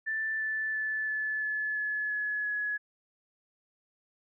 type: tone with pitch steps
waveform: sine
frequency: 1765 / 1753.8 / 1742.7 / 1731.7 / 1720.7 / 1709.8 / 1699 / 1688.2 Hz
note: A6 / A6 / A6 / A6 / A6 / G#6 / G#6 / G#6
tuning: +5 / -6 / -17 / -28 / -39 / +50 / +39 / +28 cents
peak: -29 dBFS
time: 0.06-2.78 s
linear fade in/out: 20 ms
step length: 340 ms
effects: none